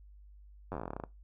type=slowing click train; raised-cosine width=1 ms; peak=-24 dBFS; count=16; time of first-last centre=0.72-1.038 s; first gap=10 ms; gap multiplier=1.1; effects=noise-tail reverb RT60 0.2 s tail -20 dB re dry + added 50 Hz sine -52 dBFS peak until 1.23 s